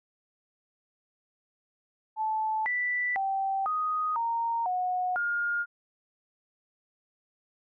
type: tone with pitch steps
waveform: sine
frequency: 872 / 1974 / 777 / 1247 / 926 / 730 / 1417 Hz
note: A5 / B6 / G5 / D#6 / A#5 / F#5 / F6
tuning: -16 / -1 / -16 / +3 / -12 / -24 / +25 cents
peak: -26 dBFS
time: 2.16-5.66 s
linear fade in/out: 50 ms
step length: 500 ms
effects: none